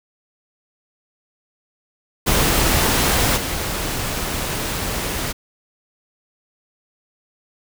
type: noise with level steps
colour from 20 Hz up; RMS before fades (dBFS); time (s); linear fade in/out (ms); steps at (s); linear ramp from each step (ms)
pink; -17 / -24; 2.26-5.33; 20; 3.36; 20
effects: none